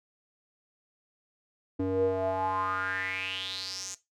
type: tone with band-pass filter sweep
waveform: square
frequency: 94.4 Hz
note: F#2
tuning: 35 cents sharp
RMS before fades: -31 dBFS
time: 1.79-3.95 s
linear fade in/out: 10 ms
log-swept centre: 340 to 6900 Hz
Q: 6.5
effects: noise-tail reverb RT60 0.2 s tail -17 dB re dry